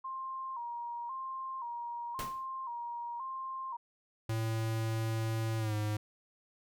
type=tone with vibrato; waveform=sine; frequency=1000 Hz; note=B5; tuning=21 cents sharp; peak=-37 dBFS; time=0.04-3.77 s; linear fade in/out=10 ms; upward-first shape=square; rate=0.95 Hz; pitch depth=94 cents each way
type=noise with exponential decay; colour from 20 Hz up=pink; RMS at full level=-37 dBFS; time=2.19-2.46 s; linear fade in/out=1 ms; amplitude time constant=58 ms
type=tone with pitch glide; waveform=square; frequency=112.1 to 105.93 Hz; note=A2 to G#2; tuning=+33 to +35 cents; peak=-32 dBFS; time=4.29-5.97 s; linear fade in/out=5 ms; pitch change=-98 cents; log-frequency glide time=5.58-5.74 s
effects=none